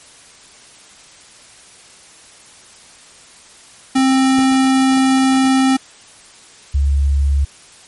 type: tone pair in turn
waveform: square / sine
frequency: 264.2 / 70.06 Hz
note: C4 / C#2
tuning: +17 / +19 cents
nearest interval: octave + major seventh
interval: 2298 cents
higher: first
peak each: -11 dBFS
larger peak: neither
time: 3.95-5.77 / 6.74-7.45 s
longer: first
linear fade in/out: 10 ms
effects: white hiss -43 dBFS RMS until 7.87 s + MP3 48 kbps